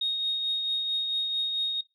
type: tone with tremolo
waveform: sine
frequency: 3729 Hz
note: A#7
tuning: in tune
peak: -23 dBFS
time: 0.01-1.81 s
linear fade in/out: 5 ms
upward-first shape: triangle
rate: 4.5 Hz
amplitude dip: 40%
effects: noise-tail reverb RT60 0.2 s tail -22 dB re dry + tanh soft clip ceiling -19 dBFS

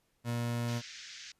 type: tone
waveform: 30% pulse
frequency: 118.8 Hz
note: A#2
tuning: 33 cents sharp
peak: -29 dBFS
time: 0.24-0.82 s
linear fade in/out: 50 ms
type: band-pass noise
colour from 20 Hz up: white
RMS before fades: -48 dBFS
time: 0.68-1.32 s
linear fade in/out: 5 ms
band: 1500 to 6400 Hz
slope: 48 dB/octave
effects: pink hiss -75 dBFS RMS until 1.39 s + resampled to 32000 Hz

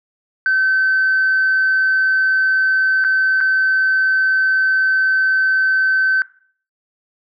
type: tone with dropouts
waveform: sine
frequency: 1536 Hz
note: G6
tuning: 36 cents flat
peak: -11 dBFS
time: 0.46-6.22 s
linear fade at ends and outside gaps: 1 ms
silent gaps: 3.041-3.047 / 3.405-3.41 s
effects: noise-tail reverb RT60 0.5 s tail -19 dB re dry + tanh soft clip ceiling -9 dBFS

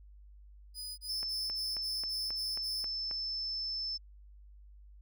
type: tone bursts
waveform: sawtooth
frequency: 4978 Hz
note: D#8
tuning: in tune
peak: -37 dBFS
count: 8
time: 0.74-2.856 s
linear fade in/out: 50 ms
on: 240 ms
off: 28 ms
type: tone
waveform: sine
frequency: 5274 Hz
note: E8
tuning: in tune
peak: -34 dBFS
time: 1.08-3.98 s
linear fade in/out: 20 ms
type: click train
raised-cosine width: 0.5 ms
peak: -32 dBFS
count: 8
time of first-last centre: 1.23-3.112 s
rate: 3.72 Hz
effects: added 50 Hz sine -52 dBFS peak until 5.01 s

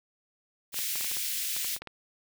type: high-pass noise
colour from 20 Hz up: white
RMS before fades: -32 dBFS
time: 0.72-1.79 s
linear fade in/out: 50 ms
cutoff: 2100 Hz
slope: 24 dB/octave
type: clicks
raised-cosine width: 0.3 ms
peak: -24 dBFS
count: 12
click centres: 0.743 / 0.789 / 0.957 / 1.01 / 1.045 / 1.115 / 1.168 / 1.565 / 1.646 / 1.764 / 1.82 / 1.873 s
effects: none

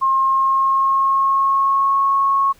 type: tone with pitch glide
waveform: sine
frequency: 1069 to 1097.2 Hz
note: C6 to C#6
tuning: +37 to -18 cents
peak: -13 dBFS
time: 0.01-2.53 s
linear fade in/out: 20 ms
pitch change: +45 cents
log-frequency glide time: 0.2-1.98 s
effects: pink hiss -52 dBFS RMS until 2.59 s

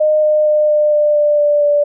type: tone with pitch steps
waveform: sine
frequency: 613 / 608.8 / 604.6 / 600.4 / 596.2 / 592.1 / 588 / 584 Hz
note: D#5 / D#5 / D#5 / D5 / D5 / D5 / D5 / D5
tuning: -26 / -38 / -50 / +38 / +26 / +14 / +2 / -10 cents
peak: -9 dBFS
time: 0-1.84 s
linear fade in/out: 10 ms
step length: 230 ms
effects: none

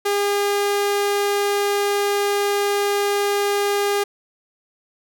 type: tone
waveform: sawtooth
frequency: 405.6 Hz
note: G#4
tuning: 41 cents flat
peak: -14 dBFS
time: 0.05-4.04 s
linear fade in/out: 10 ms
effects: none

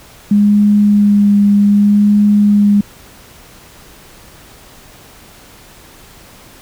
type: tone with vibrato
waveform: sine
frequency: 205 Hz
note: G#3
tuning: 22 cents flat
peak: -6 dBFS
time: 0.31-2.81 s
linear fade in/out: 5 ms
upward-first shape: sine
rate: 0.65 Hz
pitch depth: 15 cents each way
effects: pink hiss -40 dBFS RMS until 6.61 s

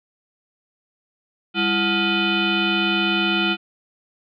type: tone with frequency modulation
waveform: sine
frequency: 1408 Hz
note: F6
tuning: 14 cents sharp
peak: -17 dBFS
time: 1.54-3.57 s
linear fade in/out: 50 ms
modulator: 536 Hz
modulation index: 3.6
effects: none

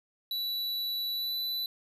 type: tone with pitch glide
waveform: square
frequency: 3945 to 3982 Hz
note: B7 to B7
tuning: -3 to +14 cents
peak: -31 dBFS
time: 0.31-1.66 s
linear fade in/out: 2 ms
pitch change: +17 cents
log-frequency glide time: 1.13-1.36 s
effects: none

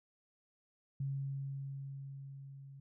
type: tone with level ramp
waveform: sine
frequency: 137.4 Hz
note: C#3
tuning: 15 cents flat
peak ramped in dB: -34 to -50 dBFS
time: 1-2.8 s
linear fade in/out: 5 ms
effects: none

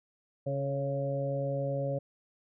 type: harmonic tone with a mistuned harmonic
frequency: 138.59 Hz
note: C#3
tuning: in tune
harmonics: 1 / 2 / 3 / 4 / 5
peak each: -33 / -41 / -42 / -32 / -45 dBFS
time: 0.46-1.99 s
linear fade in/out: 10 ms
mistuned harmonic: 3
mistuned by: +44 cents
effects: none

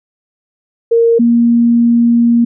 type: tone pair in turn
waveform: sine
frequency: 462.8 / 235.3 Hz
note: A#4 / A#3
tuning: -13 / +16 cents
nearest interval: octave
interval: 1171 cents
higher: first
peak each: -6 dBFS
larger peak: neither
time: 0.91-1.19 / 1.19-2.45 s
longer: second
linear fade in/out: 10 ms
effects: none

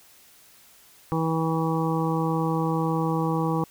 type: harmonic tone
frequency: 161.8 Hz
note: E3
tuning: 32 cents flat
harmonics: 1 / 2 / 3 / 5 / 6 / 7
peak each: -25 / -28 / -30 / -32 / -33 / -33 dBFS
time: 1.12-3.64 s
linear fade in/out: 0 ms
effects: white hiss -54 dBFS RMS until 3.7 s

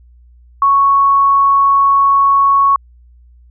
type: tone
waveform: sine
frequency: 1108.7 Hz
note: C#6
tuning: in tune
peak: -7 dBFS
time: 0.62-2.76 s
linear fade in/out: 2 ms
effects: added 60 Hz sine -41 dBFS peak until 3.5 s

